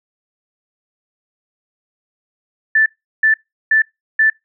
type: tone bursts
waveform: sine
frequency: 1760 Hz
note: A6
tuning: in tune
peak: -9 dBFS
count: 4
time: 2.75-4.3 s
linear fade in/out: 5 ms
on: 110 ms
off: 370 ms
effects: noise-tail reverb RT60 0.2 s tail -26 dB re dry